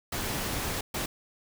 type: noise bursts at uneven times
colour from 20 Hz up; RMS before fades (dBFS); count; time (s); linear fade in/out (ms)
pink; -32; 2; 0.12-0.81 / 0.94-1.06; 5
effects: none